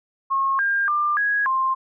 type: tone with pitch steps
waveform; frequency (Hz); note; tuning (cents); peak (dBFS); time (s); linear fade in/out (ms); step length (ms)
sine; 1084 / 1605 / 1193 / 1659 / 1054; C#6 / G6 / D6 / G#6 / C6; -39 / +40 / +27 / -2 / +12; -18; 0.3-1.75; 20; 290
effects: none